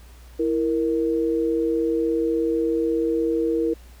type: tone pair together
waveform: sine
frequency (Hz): 329.7 / 466.2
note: E4 / A#4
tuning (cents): 0 / 0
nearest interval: tritone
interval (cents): 600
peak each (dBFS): -22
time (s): 0.39-3.74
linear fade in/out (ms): 10
effects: added 60 Hz sine -43 dBFS peak until 4 s + pink hiss -53 dBFS RMS until 4 s